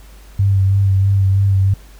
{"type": "tone with vibrato", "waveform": "sine", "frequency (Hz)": 97.5, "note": "G2", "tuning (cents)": -9, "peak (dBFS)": -10, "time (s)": [0.39, 1.74], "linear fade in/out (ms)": 5, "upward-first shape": "sine", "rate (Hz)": 3.1, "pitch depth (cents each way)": 27, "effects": ["added 50 Hz sine -38 dBFS peak until 1.99 s", "pink hiss -47 dBFS RMS until 1.99 s"]}